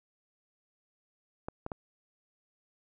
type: clicks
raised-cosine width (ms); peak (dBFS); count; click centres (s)
1; -22; 3; 1.485 / 1.664 / 1.718
effects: none